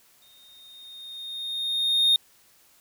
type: tone with exponential growth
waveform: triangle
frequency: 3688 Hz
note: A#7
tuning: 19 cents flat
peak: -14 dBFS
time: 0.22-2.16 s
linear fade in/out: 2 ms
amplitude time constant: 420 ms
effects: white hiss -59 dBFS RMS until 2.8 s